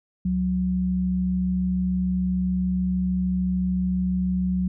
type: tone pair together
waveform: sine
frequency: 69.8 / 183.4 Hz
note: C#2 / F#3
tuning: +13 / -15 cents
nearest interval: octave + perfect fourth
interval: 1672 cents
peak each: -30 / -21 dBFS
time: 0.25-4.68 s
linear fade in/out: 5 ms
effects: none